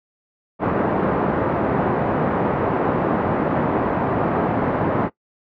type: band-pass noise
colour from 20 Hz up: pink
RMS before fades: -20 dBFS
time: 0.59-5.1 s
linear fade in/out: 50 ms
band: 160 to 1100 Hz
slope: 12 dB/octave
effects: noise-tail reverb RT60 0.1 s tail -19 dB re dry + low-pass 2000 Hz 12 dB/octave